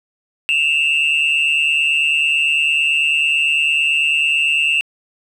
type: tone pair together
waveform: sine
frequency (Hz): 2630 / 2779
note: E7 / F7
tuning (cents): -5 / -9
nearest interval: minor second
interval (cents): 96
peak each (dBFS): -14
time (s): 0.49-4.81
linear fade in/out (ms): 0
effects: tanh soft clip ceiling -10 dBFS + 8-bit